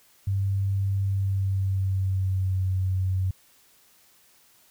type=tone with pitch glide; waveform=sine; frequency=98 to 93.74 Hz; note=G2 to F#2; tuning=0 to +23 cents; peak=-22 dBFS; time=0.27-3.31 s; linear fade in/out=5 ms; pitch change=-77 cents; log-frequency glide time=1.02-2.66 s; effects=white hiss -59 dBFS RMS until 4.7 s